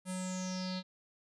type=tone with low-pass filter sweep; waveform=square; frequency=185 Hz; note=F#3; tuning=in tune; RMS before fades=-38 dBFS; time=0.05-0.83 s; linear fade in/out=50 ms; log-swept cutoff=9700 to 4000 Hz; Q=7.7; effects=none